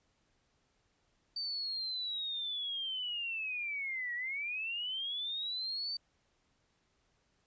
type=linear two-way sweep; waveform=sine; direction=down then up; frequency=4614 to 1897 to 4614 Hz; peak=-35 dBFS; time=1.36-5.97 s; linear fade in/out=5 ms; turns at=4.14 s; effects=pink hiss -75 dBFS RMS until 7.46 s + resampled to 16000 Hz